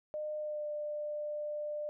sine tone with pitch glide, 607 to 596.6 Hz, D#5 to D5, -43 to +27 cents, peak -35 dBFS, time 0.14-1.89 s, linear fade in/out 0 ms, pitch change -30 cents, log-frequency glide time 0.38-0.67 s, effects none

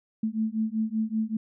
sine beating tone pair, 217.2 / 222.4 Hz, A3 / A3, -22 / +19 cents, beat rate 5.2 Hz, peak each -28 dBFS, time 0.23-1.37 s, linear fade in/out 5 ms, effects none

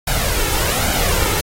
pink noise with flanger, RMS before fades -18 dBFS, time 0.07-1.41 s, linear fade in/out 5 ms, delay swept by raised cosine 1.3 to 2.3 ms, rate 1.2 Hz, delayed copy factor +0.6, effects AAC 48 kbps

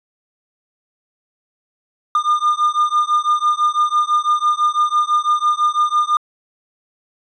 triangle beating tone pair, 1207 / 1213 Hz, D6 / D#6, +47 / -44 cents, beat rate 6 Hz, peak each -15 dBFS, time 2.15-6.17 s, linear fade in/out 2 ms, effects resampled to 22050 Hz

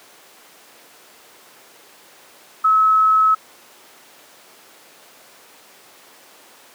sine tone, 1291 Hz, E6, 37 cents flat, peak -11 dBFS, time 2.64-3.35 s, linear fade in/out 10 ms, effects pink hiss -46 dBFS RMS until 6.74 s + high-pass 400 Hz 12 dB/octave

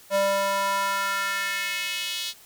square tone with high-pass filter sweep, 197.2 Hz, G3, 11 cents sharp, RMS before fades -26 dBFS, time 0.1-2.34 s, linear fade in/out 50 ms, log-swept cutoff 560 to 3700 Hz, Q 2.4, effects white hiss -51 dBFS RMS until 2.45 s

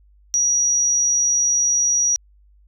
sine tone, 5780 Hz, F#8, 41 cents flat, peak -15 dBFS, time 0.34-2.16 s, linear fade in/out 0 ms, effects added 50 Hz sine -50 dBFS peak until 2.67 s

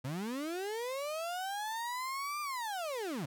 35% pulse linear two-way sweep, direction up then down, 120.8 to 1203 to 120.8 Hz, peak -34 dBFS, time 0.04-3.26 s, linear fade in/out 10 ms, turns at 2.41 s, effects none

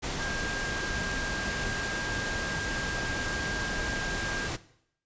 sine tone in noise, 1607 Hz, G6, 43 cents sharp, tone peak -34 dBFS, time 0.19-4.48 s, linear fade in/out 20 ms, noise pink, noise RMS -33 dBFS, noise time 0.02-4.57 s, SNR -4 dB, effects noise-tail reverb RT60 0.7 s tail -17 dB re dry + resampled to 16000 Hz

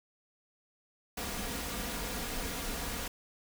pink noise with comb filter, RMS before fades -37 dBFS, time 1.17-3.08 s, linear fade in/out 5 ms, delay 4.2 ms, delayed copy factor +0.55, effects none

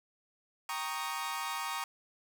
sawtooth chord, Eb dominant seventh, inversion first, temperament equal, 784 / 932.3 / 1108.7 / 1244.5 Hz, G5 / Bb5 / Db6 / Eb6, 0 / 0 / 0 / 0 cents, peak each -40 / -35 / -36 / -37 dBFS, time 0.69-1.84 s, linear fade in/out 2 ms, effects none

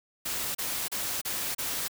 white noise bursts, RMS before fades -32 dBFS, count 5, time 0.25-1.882 s, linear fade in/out 10 ms, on 300 ms, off 33 ms, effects none

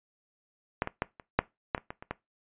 clicks, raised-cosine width 0.5 ms, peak -11 / -17 / -12 / -29 / -6 / -10 / -22 / -22 / -27 / -17 dBFS, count 10, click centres 0.821 / 0.874 / 1.021 / 1.198 / 1.39 / 1.748 / 1.779 / 1.905 / 2.025 / 2.11 s, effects noise-tail reverb RT60 0.2 s tail -20 dB re dry + resampled to 8000 Hz

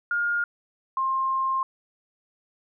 sine tone pair in turn, 1418 / 1060.4 Hz, F6 / C6, +26 / +23 cents, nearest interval perfect fourth, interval 503 cents, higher first, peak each -22 dBFS, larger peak neither, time 0.11-0.44 / 0.97-1.63 s, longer second, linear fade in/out 2 ms, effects none

